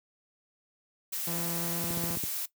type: noise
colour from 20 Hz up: blue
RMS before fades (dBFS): -34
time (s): 1.12-2.46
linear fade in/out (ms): 10
type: tone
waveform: sawtooth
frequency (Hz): 169.6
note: E3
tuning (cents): +50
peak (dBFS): -30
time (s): 1.27-2.16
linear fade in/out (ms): 5
type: click train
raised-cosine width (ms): 3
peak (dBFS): -23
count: 7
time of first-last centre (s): 1.84-2.237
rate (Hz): 15.1
effects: noise-tail reverb RT60 0.1 s tail -17 dB re dry + high-pass 80 Hz 12 dB/octave